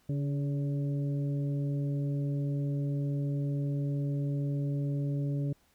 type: harmonic tone with a mistuned harmonic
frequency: 142.3 Hz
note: C#3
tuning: 46 cents sharp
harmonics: 1 / 2 / 3 / 4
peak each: -29 / -37 / -45 / -46 dBFS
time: 0.09-5.53 s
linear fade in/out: 5 ms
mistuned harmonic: 3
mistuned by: -38 cents
effects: pink hiss -68 dBFS RMS until 5.74 s